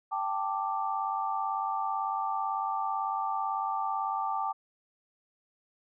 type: chord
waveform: sine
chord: G suspended second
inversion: none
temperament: just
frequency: 784 / 882 / 1176 Hz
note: G5 / A5 / D6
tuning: 0 / +4 / +2 cents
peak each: -33 dBFS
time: 0.11-4.53 s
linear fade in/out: 20 ms
effects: none